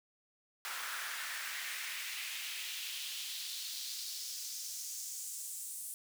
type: noise with high-pass filter sweep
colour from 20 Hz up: pink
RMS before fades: -42 dBFS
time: 0.65-5.94 s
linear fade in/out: 0 ms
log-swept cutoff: 1300 to 9100 Hz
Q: 2.1
effects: none